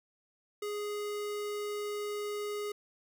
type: tone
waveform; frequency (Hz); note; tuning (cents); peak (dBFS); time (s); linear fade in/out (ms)
square; 414.9; G#4; -2; -35; 0.62-2.72; 5
effects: none